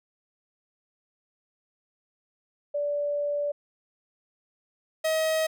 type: tone pair in turn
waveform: sine / 45% pulse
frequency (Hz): 581 / 635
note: D5 / D#5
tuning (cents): -19 / +35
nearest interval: major second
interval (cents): 154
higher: second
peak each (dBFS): -25 / -23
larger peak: second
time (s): 2.74-3.52 / 5.04-5.47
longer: first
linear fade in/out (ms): 10
effects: none